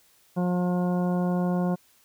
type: harmonic tone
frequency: 178.7 Hz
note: F3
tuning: 40 cents sharp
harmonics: 1 / 2 / 3 / 4 / 5 / 6 / 8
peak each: -23 / -33 / -33 / -35 / -41 / -41 / -46 dBFS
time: 0.36-1.76 s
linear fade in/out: 20 ms
effects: white hiss -61 dBFS RMS until 2.04 s